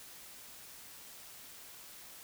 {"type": "silence", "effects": ["white hiss -52 dBFS RMS until 2.23 s"]}